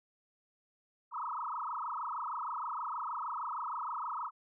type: tone with frequency modulation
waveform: sine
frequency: 1116 Hz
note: C#6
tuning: 11 cents sharp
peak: -35 dBFS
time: 1.11-4.31 s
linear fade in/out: 50 ms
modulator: 26.4 Hz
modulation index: 7.4
effects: none